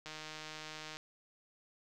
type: click train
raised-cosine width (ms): 0.2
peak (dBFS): -28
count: 142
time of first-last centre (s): 0.06-0.97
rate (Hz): 155
effects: none